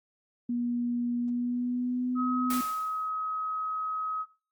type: tone with pitch glide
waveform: sine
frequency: 240.7 to 251.4 Hz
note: B3 to B3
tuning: -44 to +31 cents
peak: -27 dBFS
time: 0.49-2.61 s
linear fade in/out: 5 ms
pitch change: +75 cents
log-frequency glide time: 1.19-2.2 s
type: tone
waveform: sine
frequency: 1271 Hz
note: D#6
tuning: 36 cents sharp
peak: -29 dBFS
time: 2.15-4.26 s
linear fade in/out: 50 ms
type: noise with exponential decay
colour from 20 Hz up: white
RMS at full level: -32 dBFS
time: 2.5-3.1 s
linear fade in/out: 5 ms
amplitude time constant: 130 ms
effects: noise-tail reverb RT60 0.4 s tail -17 dB re dry + Opus 48 kbps